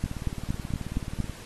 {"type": "two click trains", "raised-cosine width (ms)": 5, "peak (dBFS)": [-14, -21], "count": [6, 24], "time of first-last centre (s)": [[0.04, 1.203], [0.06, 1.297]], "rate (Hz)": [4.3, 18.6], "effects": ["pink hiss -46 dBFS RMS until 1.45 s", "AAC 32 kbps"]}